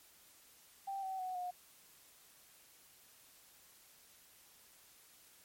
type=tone with pitch steps; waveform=sine; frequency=784 / 762.1 / 740.9 / 720.2 Hz; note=G5 / G5 / F#5 / F#5; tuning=0 / -49 / +2 / -47 cents; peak=-38 dBFS; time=0.87-1.51 s; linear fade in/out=10 ms; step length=160 ms; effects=white hiss -63 dBFS RMS until 5.44 s + MP3 64 kbps